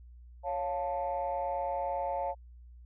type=chord; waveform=sine; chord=Db augmented; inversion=none; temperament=equal with one note detuned; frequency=554.4 / 702.5 / 880 Hz; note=Db5 / F5 / A5; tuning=0 / +10 / 0 cents; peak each=-34 dBFS; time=0.43-2.35 s; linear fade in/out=50 ms; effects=tanh soft clip ceiling -24 dBFS + added 60 Hz sine -49 dBFS peak until 2.85 s